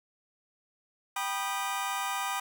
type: chord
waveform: sawtooth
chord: G augmented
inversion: none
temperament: just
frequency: 784 / 980 / 1225 Hz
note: G5 / B5 / D#6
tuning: 0 / -14 / -27 cents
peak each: -31 dBFS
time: 1.16-2.4 s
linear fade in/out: 5 ms
effects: none

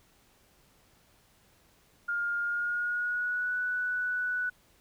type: tone with pitch glide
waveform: sine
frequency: 1412 to 1482.2 Hz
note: F6 to F#6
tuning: +19 to +3 cents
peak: -28 dBFS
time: 2.08-4.5 s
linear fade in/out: 10 ms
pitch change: +84 cents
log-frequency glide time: 2.41-3.57 s
effects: pink hiss -64 dBFS RMS until 4.8 s

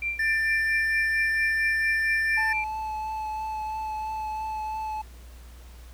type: tone with tremolo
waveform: sine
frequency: 2362 Hz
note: D7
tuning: 9 cents sharp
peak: -24 dBFS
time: 0.02-2.64 s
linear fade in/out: 2 ms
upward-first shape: triangle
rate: 4.4 Hz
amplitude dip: 90%
type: tone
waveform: triangle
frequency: 1783 Hz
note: A6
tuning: 22 cents sharp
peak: -21 dBFS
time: 0.19-2.53 s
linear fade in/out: 5 ms
type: tone with vibrato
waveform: triangle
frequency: 868 Hz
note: A5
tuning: 24 cents flat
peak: -27 dBFS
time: 2.37-5.02 s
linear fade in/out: 10 ms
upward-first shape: triangle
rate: 3 Hz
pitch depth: 16 cents each way
effects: added 60 Hz sine -43 dBFS peak until 5.93 s + pink hiss -54 dBFS RMS until 5.93 s

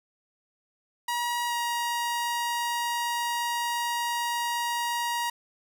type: tone with pitch glide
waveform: sawtooth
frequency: 957 to 948.7 Hz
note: A#5 to A#5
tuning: +45 to +30 cents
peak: -23 dBFS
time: 1.08-5.3 s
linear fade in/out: 5 ms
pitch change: -15 cents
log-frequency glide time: 1.47-1.54 s
effects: none

